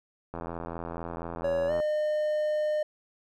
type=click train; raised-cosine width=1 ms; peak=-22 dBFS; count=124; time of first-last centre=0.34-1.801 s; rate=84.2 Hz
type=tone with pitch glide; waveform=triangle; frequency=560 to 607.2 Hz; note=C#5 to D#5; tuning=+18 to -42 cents; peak=-23 dBFS; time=1.44-2.83 s; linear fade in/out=5 ms; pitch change=+140 cents; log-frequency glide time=1.67-1.72 s
effects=none